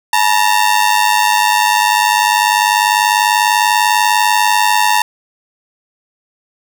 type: ring-modulated tone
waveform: sawtooth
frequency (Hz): 907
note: A#5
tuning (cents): -48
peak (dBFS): -3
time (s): 0.13-5.02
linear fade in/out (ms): 0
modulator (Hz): 50.1
effects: none